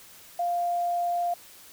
sine tone, 698.5 Hz, F5, in tune, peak -24 dBFS, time 0.39-1.34 s, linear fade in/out 5 ms, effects white hiss -50 dBFS RMS until 1.72 s

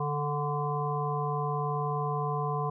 harmonic tone with a mistuned harmonic, 146.83 Hz, D3, in tune, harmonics 1 / 3 / 5 / 7 / 8, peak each -31 / -35 / -36 / -33 / -42 dBFS, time 0-2.7 s, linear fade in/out 5 ms, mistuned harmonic 8, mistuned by -35 cents, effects none

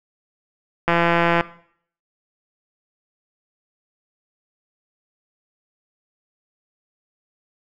click train, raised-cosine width 0.5 ms, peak -3 dBFS, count 91, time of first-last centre 0.88-1.409 s, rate 170 Hz, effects noise-tail reverb RT60 0.6 s tail -18 dB re dry

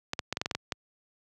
clicks, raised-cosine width 0.2 ms, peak -12 dBFS, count 9, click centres 0.134 / 0.192 / 0.326 / 0.371 / 0.415 / 0.459 / 0.512 / 0.55 / 0.722 s, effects high-pass 80 Hz 12 dB/octave

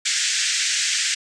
white band-pass noise, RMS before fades -22 dBFS, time 0.05-1.15 s, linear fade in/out 10 ms, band 1600 to 7900 Hz, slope 48 dB/octave, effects resampled to 22050 Hz

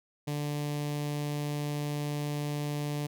sawtooth tone with notch filter, 146.83 Hz, D3, in tune, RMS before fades -33 dBFS, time 0.27-3.07 s, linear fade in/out 10 ms, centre 1400 Hz, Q 1.5, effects none

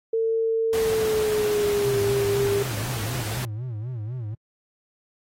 sine tone with pitch glide, 450.4 to 401.3 Hz, A4 to G4, +40 to +41 cents, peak -20 dBFS, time 0.13-2.63 s, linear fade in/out 5 ms, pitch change -199 cents, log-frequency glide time 0.73-1.97 s
pink noise, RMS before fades -32 dBFS, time 0.73-3.45 s, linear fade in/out 0 ms
triangle tone with vibrato, 116.1 Hz, A#2, 7 cents flat, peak -26 dBFS, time 1.84-4.35 s, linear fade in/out 10 ms, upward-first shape sine, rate 4 Hz, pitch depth 190 cents each way
effects high-pass 60 Hz 12 dB/octave + AAC 48 kbps

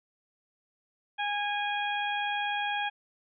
harmonic tone, 822 Hz, G#5, 18 cents flat, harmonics 1 / 2 / 3 / 4, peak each -31 / -34 / -36 / -37 dBFS, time 1.18-2.9 s, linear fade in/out 20 ms, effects none

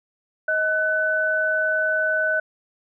sine tone pair together, 629 / 1500 Hz, D#5 / F#6, +19 / +23 cents, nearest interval octave + minor third, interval 1504 cents, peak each -24 / -20 dBFS, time 0.48-2.4 s, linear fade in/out 5 ms, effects none

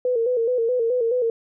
sine tone with vibrato, 478.8 Hz, A#4, 46 cents sharp, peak -18 dBFS, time 0.05-1.3 s, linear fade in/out 2 ms, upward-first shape square, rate 4.7 Hz, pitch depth 76 cents each way, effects none

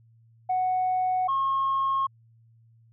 sine tone pair in turn, 740 / 1081.4 Hz, F#5 / C#6, 0 / -43 cents, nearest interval perfect fifth, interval 657 cents, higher second, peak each -21 dBFS, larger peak neither, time 0.49-1.28 / 1.28-2.07 s, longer neither, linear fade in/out 10 ms, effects tanh soft clip ceiling -19 dBFS + added 114 Hz sine -55 dBFS peak until 2.92 s

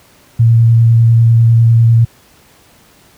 sine tone with vibrato, 115.3 Hz, A#2, 19 cents flat, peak -4 dBFS, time 0.39-2.05 s, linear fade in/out 10 ms, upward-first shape sine, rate 10 Hz, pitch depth 13 cents each way, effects pink hiss -46 dBFS RMS until 3.17 s + high-pass 60 Hz 12 dB/octave

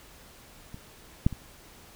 clicks, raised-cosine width 5 ms, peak -28 / -8 / -24 dBFS, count 3, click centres 0.744 / 1.265 / 1.327 s, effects pink hiss -52 dBFS RMS until 1.95 s

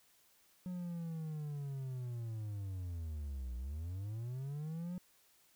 triangle linear two-way sweep, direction down then up, 182.9 to 59 to 182.9 Hz, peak -37 dBFS, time 0.66-4.98 s, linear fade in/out 0 ms, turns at 3.56 s, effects white hiss -69 dBFS RMS until 5.55 s

